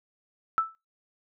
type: tone with exponential decay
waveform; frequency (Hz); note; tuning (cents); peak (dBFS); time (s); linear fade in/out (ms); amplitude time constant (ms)
sine; 1318.5; E6; 0; -17; 0.58-0.75; 0; 35
effects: noise-tail reverb RT60 0.2 s tail -20 dB re dry